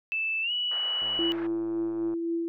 sine tone with pitch glide, 2637 to 2943 Hz, E7 to F#7, 0 to -10 cents, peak -26 dBFS, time 0.12-1.32 s, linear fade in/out 0 ms, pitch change +190 cents, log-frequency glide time 0.42-0.52 s
white band-pass noise, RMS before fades -44 dBFS, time 0.71-1.47 s, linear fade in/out 5 ms, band 480 to 1800 Hz, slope 24 dB/octave
click train, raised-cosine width 1 ms, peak -32 dBFS, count 124, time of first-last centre 1.02-2.138 s, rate 110 Hz
sine tone with tremolo, 335.1 Hz, E4, 29 cents sharp, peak -25 dBFS, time 1.19-2.48 s, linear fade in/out 0 ms, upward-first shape triangle, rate 3.7 Hz, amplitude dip 35%
effects none

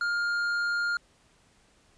sine tone with hard clipping, 1409 Hz, F6, 15 cents sharp, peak -27 dBFS, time 0.01-0.97 s, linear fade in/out 2 ms, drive 6 dB, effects pink hiss -63 dBFS RMS until 1.97 s + resampled to 22050 Hz

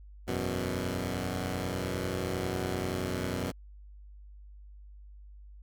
10% pulse chord, E suspended second, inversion none, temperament equal, 82.41 / 92.5 / 123.47 Hz, E2 / F#2 / B2, 0 / 0 / 0 cents, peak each -31 / -25 / -28 dBFS, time 0.27-3.52 s, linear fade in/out 20 ms, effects added 50 Hz sine -47 dBFS peak until 5.62 s

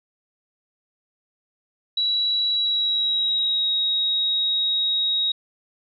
sine tone with pitch glide, 3912 to 3790 Hz, B7 to A#7, -17 to +28 cents, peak -19 dBFS, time 1.97-5.32 s, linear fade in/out 5 ms, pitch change -55 cents, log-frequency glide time 2.49-3.69 s, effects none

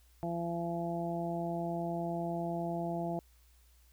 harmonic tone, 170 Hz, F3, 46 cents flat, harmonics 1 / 2 / 3 / 4 / 5, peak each -37 / -39 / -46 / -37 / -45 dBFS, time 0.23-3.19 s, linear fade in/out 0 ms, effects added 60 Hz sine -61 dBFS peak until 3.92 s + white hiss -69 dBFS RMS until 3.92 s

